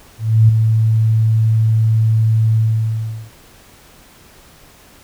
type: tone with ADSR envelope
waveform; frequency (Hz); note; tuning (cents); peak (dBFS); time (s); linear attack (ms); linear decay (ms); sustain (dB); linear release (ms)
sine; 111; A2; +16; -4; 0.18-3.31; 310; 4; -6; 740
effects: pink hiss -45 dBFS RMS until 5.03 s